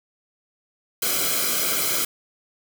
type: noise with comb filter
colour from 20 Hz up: white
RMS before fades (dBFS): -23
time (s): 1.02-2.05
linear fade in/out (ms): 5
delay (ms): 1.1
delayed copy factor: -0.85
effects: none